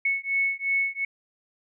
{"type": "beating tone pair", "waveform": "sine", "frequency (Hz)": [2204, 2206.8], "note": ["C#7", "C#7"], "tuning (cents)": [-11, -8], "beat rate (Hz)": 2.8, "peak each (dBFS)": -26, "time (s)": [0.05, 1.05], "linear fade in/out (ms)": 5, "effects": []}